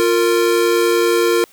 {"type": "tone pair together", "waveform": "square", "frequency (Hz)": [350.5, 461], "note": ["F4", "A#4"], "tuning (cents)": [6, -19], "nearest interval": "perfect fourth", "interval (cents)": 475, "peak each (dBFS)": -16, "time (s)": [0, 1.44], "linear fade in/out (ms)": 0, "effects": ["white hiss -49 dBFS RMS until 1.52 s"]}